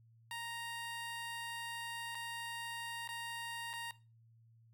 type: tone with dropouts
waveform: 15% pulse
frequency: 932.3 Hz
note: A#5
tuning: in tune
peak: -35 dBFS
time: 0.31-3.91 s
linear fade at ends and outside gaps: 1 ms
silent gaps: 2.148-2.152 / 3.076-3.089 / 3.732-3.736 s
effects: noise-tail reverb RT60 0.3 s tail -17 dB re dry + added 114 Hz sine -62 dBFS peak until 4.73 s